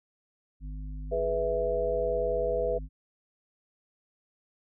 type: harmonic tone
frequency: 51 Hz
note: G#1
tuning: 31 cents flat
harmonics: 1 / 3 / 5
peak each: -35 / -45 / -49 dBFS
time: 0.6-2.89 s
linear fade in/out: 50 ms
type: chord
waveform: sine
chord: E major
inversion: first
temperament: equal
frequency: 415.3 / 493.9 / 659.3 Hz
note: G#4 / B4 / E5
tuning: 0 / 0 / 0 cents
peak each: -33 / -28 / -31 dBFS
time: 1.11-2.79 s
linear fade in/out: 20 ms
effects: none